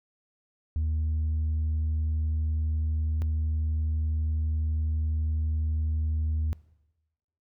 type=tone pair in turn; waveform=sine; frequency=78 / 78 Hz; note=D#2 / D#2; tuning=+5 / +5 cents; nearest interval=unison; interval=0 cents; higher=neither; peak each=-22 dBFS; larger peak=neither; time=0.76-3.22 / 3.22-6.53 s; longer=second; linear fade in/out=0 ms; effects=noise-tail reverb RT60 1.0 s tail -23 dB re dry + tanh soft clip ceiling -23 dBFS